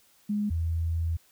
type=tone pair in turn; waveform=sine; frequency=207.7 / 82.6 Hz; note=G#3 / E2; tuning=0 / +4 cents; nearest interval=octave + major third; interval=1596 cents; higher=first; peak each=-25 dBFS; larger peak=neither; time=0.29-0.5 / 0.5-1.17 s; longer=second; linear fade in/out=10 ms; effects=white hiss -62 dBFS RMS until 1.31 s